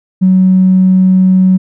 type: tone with tanh clipping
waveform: triangle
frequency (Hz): 186.5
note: F#3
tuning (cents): +14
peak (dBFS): -4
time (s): 0.21-1.58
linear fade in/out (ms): 20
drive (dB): 4
effects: none